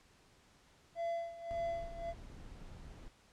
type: tone with tremolo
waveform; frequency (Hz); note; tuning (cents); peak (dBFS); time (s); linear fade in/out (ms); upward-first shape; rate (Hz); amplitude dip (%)
triangle; 676; E5; +43; -32; 0.95-2.14; 50; sine; 1.8; 80
type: noise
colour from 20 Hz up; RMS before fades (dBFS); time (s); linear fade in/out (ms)
brown; -50; 1.51-3.08; 0
effects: pink hiss -66 dBFS RMS until 3.32 s + low-pass 8000 Hz 12 dB/octave